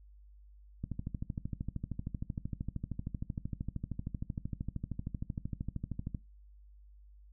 click train, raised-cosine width 5 ms, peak -24 dBFS, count 70, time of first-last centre 0.84-6.148 s, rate 13 Hz, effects noise-tail reverb RT60 0.2 s tail -18 dB re dry + added 50 Hz sine -54 dBFS peak until 7.32 s

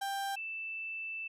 35% pulse / sine tone pair in turn, 790 / 2649 Hz, G5 / E7, +13 / +8 cents, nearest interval octave + major sixth, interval 2095 cents, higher second, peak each -32 / -37 dBFS, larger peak first, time 0.01-0.36 / 0.36-1.28 s, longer second, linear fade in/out 10 ms, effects resampled to 32000 Hz

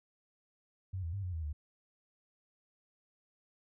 sine tone with pitch steps, 94.1 / 82.9 / 99.1 / 90.5 / 81 / 74.6 Hz, F#2 / E2 / G2 / F#2 / E2 / D2, +30 / +10 / +19 / -38 / -30 / +28 cents, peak -35 dBFS, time 0.93-1.53 s, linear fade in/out 10 ms, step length 100 ms, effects none

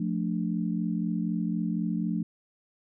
sine chord, D minor, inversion first, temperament just, 176.2 / 220.2 / 293.7 Hz, F3 / A3 / D4, +16 / +2 / 0 cents, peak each -29 / -30 / -34 dBFS, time 0-2.23 s, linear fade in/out 5 ms, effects none

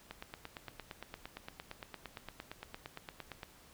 click train, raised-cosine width 0.3 ms, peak -27 dBFS, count 30, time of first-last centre 0.11-3.432 s, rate 8.73 Hz, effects pink hiss -60 dBFS RMS until 3.73 s

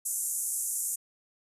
white band-pass noise, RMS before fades -32 dBFS, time 0.05-0.96 s, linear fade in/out 10 ms, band 6800 to 12000 Hz, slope 48 dB/octave, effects resampled to 32000 Hz

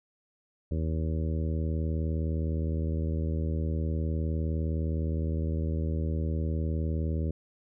harmonic tone, 79.6 Hz, D#2, 40 cents sharp, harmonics 1 / 2 / 3 / 4 / 5 / 6 / 7, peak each -28 / -34 / -38 / -40 / -42 / -44 / -45 dBFS, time 0.71-7.31 s, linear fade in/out 5 ms, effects none

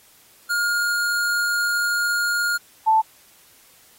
square / sine tone pair in turn, 1421 / 880.6 Hz, F6 / A5, +30 / +1 cents, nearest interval minor sixth, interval 829 cents, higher first, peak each -20 / -13 dBFS, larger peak second, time 0.49-2.58 / 2.86-3.02 s, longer first, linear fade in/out 20 ms, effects white hiss -53 dBFS RMS until 3.98 s + AAC 48 kbps

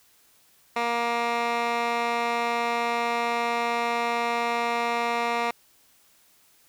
15% pulse tone with band-pass filter, 235.6 Hz, A#3, 19 cents sharp, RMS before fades -26 dBFS, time 0.76-5.51 s, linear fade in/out 5 ms, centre 1500 Hz, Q 1, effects white hiss -60 dBFS RMS until 6.68 s

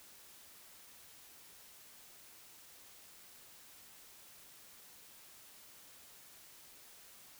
silence, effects white hiss -58 dBFS RMS until 7.39 s

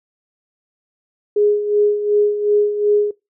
sine tone with tremolo, 415.3 Hz, G#4, in tune, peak -10 dBFS, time 1.36-3.11 s, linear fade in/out 5 ms, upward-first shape sine, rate 2.7 Hz, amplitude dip 65%, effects noise-tail reverb RT60 0.2 s tail -21 dB re dry

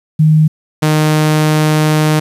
sine / sawtooth tone pair in turn, 155.56 / 153.95 Hz, D#3 / D#3, 0 / -18 cents, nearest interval unison, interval 18 cents, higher first, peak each -5 dBFS, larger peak neither, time 0.19-0.48 / 0.82-2.2 s, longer second, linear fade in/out 10 ms, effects resampled to 32000 Hz + 7-bit

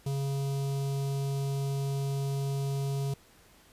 square tone with notch filter, 138.2 Hz, C#3, 5 cents flat, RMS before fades -31 dBFS, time 0.06-3.14 s, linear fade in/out 5 ms, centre 1700 Hz, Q 0.53, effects pink hiss -59 dBFS RMS until 3.72 s + resampled to 32000 Hz

